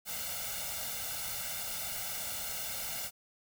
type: noise with comb filter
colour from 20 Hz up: white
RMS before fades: -38 dBFS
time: 0.05-3.11 s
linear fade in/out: 50 ms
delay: 1.4 ms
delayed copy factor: +0.95
effects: none